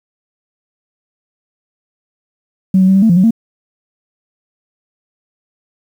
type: tone with pitch steps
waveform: sine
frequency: 188.9 / 187.1 / 191.3 / 193.8 / 223.6 / 172.8 / 185.4 / 227.5 Hz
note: F#3 / F#3 / G3 / G3 / A3 / F3 / F#3 / A#3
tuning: +36 / +20 / -42 / -20 / +28 / -18 / +4 / -42 cents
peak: -5 dBFS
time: 2.74-3.308 s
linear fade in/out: 5 ms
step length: 71 ms
effects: tanh soft clip ceiling -1 dBFS + 7-bit